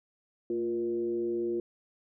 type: tone with frequency modulation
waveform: sine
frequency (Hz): 351.7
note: F4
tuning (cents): +12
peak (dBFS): -28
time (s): 0.5-1.6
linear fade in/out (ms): 2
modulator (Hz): 125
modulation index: 0.57
effects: none